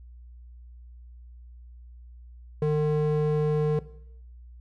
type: ring-modulated tone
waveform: triangle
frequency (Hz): 302.3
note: D#4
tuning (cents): -50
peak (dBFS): -16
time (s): 2.62-3.79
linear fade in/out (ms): 2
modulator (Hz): 150
effects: noise-tail reverb RT60 0.7 s tail -17 dB re dry + added 60 Hz sine -44 dBFS peak until 4.6 s